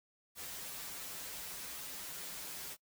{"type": "noise with comb filter", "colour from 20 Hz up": "white", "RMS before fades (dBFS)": -45, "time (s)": [0.35, 2.77], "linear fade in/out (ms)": 50, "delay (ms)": 8.9, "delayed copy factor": -0.75, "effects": ["noise-tail reverb RT60 0.1 s tail -23 dB re dry"]}